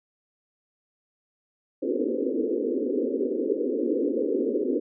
white band-pass noise, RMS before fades -26 dBFS, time 1.82-4.8 s, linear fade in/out 10 ms, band 240 to 510 Hz, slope 96 dB/octave, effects none

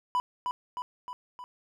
triangle tone with echo, 991 Hz, B5, 6 cents sharp, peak -22 dBFS, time 0.15-0.2 s, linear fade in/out 0 ms, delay 310 ms, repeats 4, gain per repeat -4 dB, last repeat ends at 1.44 s, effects none

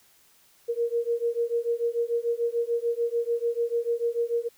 sine beating tone pair, 466.2 / 473 Hz, A#4 / A#4, 0 / +25 cents, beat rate 6.8 Hz, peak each -27 dBFS, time 0.68-4.49 s, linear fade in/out 20 ms, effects white hiss -60 dBFS RMS until 4.57 s

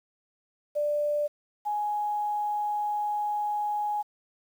sine tone pair in turn, 590 / 834.4 Hz, D5 / G#5, +8 / +8 cents, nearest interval tritone, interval 600 cents, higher second, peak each -24 / -26 dBFS, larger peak first, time 0.75-1.28 / 1.65-4.03 s, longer second, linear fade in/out 20 ms, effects 9-bit

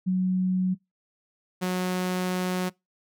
sine / sawtooth tone pair in turn, 185 / 182.77 Hz, F#3 / F#3, 0 / -21 cents, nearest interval unison, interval 21 cents, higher first, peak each -21 dBFS, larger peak neither, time 0.06-0.75 / 1.61-2.7 s, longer second, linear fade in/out 20 ms, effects noise-tail reverb RT60 0.2 s tail -24 dB re dry

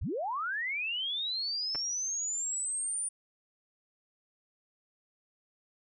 sine linear sweep, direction up, 31.91 to 9397 Hz, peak -31 dBFS, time 0.01-3.09 s, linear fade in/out 10 ms
clicks, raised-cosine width 0.5 ms, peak -26 dBFS, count 2, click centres 1.749 / 1.756 s
effects none

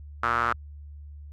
sawtooth tone with band-pass filter, 118 Hz, A#2, 22 cents sharp, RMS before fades -25 dBFS, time 0.23-0.53 s, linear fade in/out 5 ms, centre 1300 Hz, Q 5.9, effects added 73 Hz sine -40 dBFS peak until 1.32 s + AAC 48 kbps

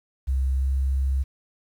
sine tone with pitch glide, 66.1 to 66.98 Hz, C2 to C2, +18 to +41 cents, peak -20 dBFS, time 0.27-1.24 s, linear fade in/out 20 ms, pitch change +23 cents, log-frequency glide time 0.56-0.68 s, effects 9-bit

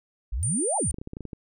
sine exponential two-way sweep, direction up then down, 45.48 to 911 to 45.48 Hz, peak -25 dBFS, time 0.32-0.92 s, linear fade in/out 10 ms, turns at 0.77 s
sine tone, 9040 Hz, C#9, 33 cents sharp, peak -26 dBFS, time 0.43-0.91 s, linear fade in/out 0 ms
clicks, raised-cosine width 3 ms, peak -23 dBFS, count 9, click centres 0.943 / 0.985 / 1.015 / 1.074 / 1.134 / 1.169 / 1.207 / 1.253 / 1.332 s
effects none

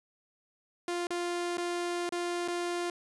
sawtooth tone with dropouts, 349.2 Hz, F4, in tune, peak -27 dBFS, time 0.88-2.9 s, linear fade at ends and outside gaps 2 ms, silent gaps 1.07-1.105 / 1.572-1.58 / 2.092-2.123 / 2.478-2.483 s, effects resampled to 24000 Hz

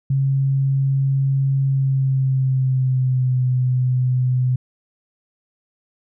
sine tone with pitch glide, 136 to 126.89 Hz, C#3 to B2, -33 to +47 cents, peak -15 dBFS, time 0.1-4.56 s, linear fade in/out 5 ms, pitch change -120 cents, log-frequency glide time 1.64-3.44 s, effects none

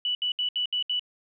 sine tone bursts, 2960 Hz, F#7, in tune, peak -24 dBFS, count 6, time 0.05-0.995 s, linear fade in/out 2 ms, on 100 ms, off 69 ms, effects none

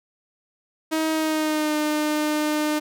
sawtooth tone with pitch glide, 316.8 to 302.7 Hz, D#4 to D#4, +31 to -48 cents, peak -17 dBFS, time 0.91-2.8 s, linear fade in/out 20 ms, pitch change -79 cents, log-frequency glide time 1.12-1.76 s, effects none

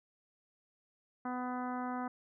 harmonic tone, 250 Hz, B3, 21 cents sharp, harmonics 1 / 2 / 3 / 4 / 5 / 6 / 7 / 8, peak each -38 / -48 / -41 / -44 / -45 / -49 / -57 / -58 dBFS, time 1.25-2.08 s, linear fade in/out 5 ms, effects none

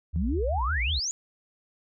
sine tone with vibrato, 68.2 Hz, C#2, 28 cents flat, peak -26 dBFS, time 0.13-1 s, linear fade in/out 20 ms, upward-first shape sine, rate 5.4 Hz, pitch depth 280 cents each way
sine exponential sweep, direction up, 157.5 to 7040 Hz, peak -27 dBFS, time 0.16-1.11 s, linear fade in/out 0 ms
effects none

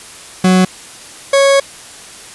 40% pulse tone pair in turn, 185 / 552.1 Hz, F#3 / C#5, 0 / -7 cents, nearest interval octave + perfect fifth, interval 1893 cents, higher second, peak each -6 dBFS, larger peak neither, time 0.44-0.65 / 1.33-1.6 s, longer second, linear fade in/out 5 ms, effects white hiss -34 dBFS RMS until 2.34 s + resampled to 24000 Hz

